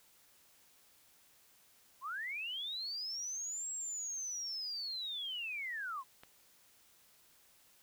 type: linear two-way sweep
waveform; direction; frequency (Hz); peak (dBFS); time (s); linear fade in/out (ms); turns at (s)
sine; up then down; 987.8 to 7680 to 987.8; -38; 2.01-6.04; 50; 3.71
type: click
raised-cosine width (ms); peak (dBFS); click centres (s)
0.3; -36; 6.235
effects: white hiss -66 dBFS RMS until 7.82 s